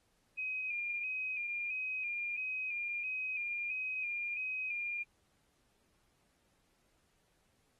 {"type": "tone with vibrato", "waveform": "sine", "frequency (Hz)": 2465, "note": "D#7", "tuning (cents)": -17, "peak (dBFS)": -35, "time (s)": [0.37, 5.04], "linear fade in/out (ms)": 20, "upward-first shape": "square", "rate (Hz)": 1.5, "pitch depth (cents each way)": 42, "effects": ["pink hiss -75 dBFS RMS until 7.79 s", "AAC 32 kbps"]}